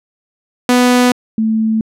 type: tone pair in turn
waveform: sawtooth / sine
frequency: 247.6 / 220.6 Hz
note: B3 / A3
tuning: +5 / +5 cents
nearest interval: major second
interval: 200 cents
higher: first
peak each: -4 / -11 dBFS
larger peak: first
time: 0.69-1.12 / 1.38-1.81 s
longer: neither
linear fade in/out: 2 ms
effects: low-pass 12000 Hz 12 dB/octave